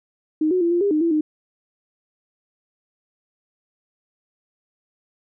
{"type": "tone with pitch steps", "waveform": "sine", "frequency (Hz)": [310.3, 366.6, 340.4, 347.7, 403.3, 306.2, 335.3, 306.5], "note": ["D#4", "F#4", "F4", "F4", "G4", "D#4", "E4", "D#4"], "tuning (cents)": [-5, -16, -44, -8, 49, -28, 30, -26], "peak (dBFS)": -16, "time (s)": [0.41, 1.21], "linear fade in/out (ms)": 5, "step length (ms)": 100, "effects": []}